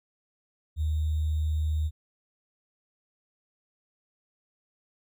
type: tone with sample-and-hold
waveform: sine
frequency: 77.5 Hz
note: D#2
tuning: 6 cents flat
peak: -24 dBFS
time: 0.76-1.91 s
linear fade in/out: 50 ms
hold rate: 3675 Hz
effects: none